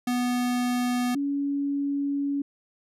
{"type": "tone pair in turn", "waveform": ["square", "sine"], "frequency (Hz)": [246.2, 282], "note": ["B3", "C#4"], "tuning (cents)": [-5, 30], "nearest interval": "major second", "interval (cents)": 235, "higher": "second", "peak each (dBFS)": -24, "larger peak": "neither", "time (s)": [[0.07, 1.15], [1.15, 2.42]], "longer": "second", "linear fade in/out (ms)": 5, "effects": ["resampled to 32000 Hz"]}